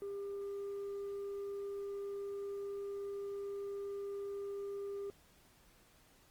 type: tone with tanh clipping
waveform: sine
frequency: 400 Hz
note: G4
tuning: 35 cents sharp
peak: -40 dBFS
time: 0.02-5.1 s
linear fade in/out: 0 ms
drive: 2 dB
effects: pink hiss -66 dBFS RMS until 6.3 s + Opus 24 kbps